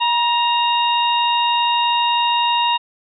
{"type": "harmonic tone with a mistuned harmonic", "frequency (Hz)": 932.3, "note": "A#5", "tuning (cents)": 0, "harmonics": [1, 2, 3, 4], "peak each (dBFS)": [-16, -31, -21, -23], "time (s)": [0, 2.78], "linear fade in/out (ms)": 20, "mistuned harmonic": 1, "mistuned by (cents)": 39, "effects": []}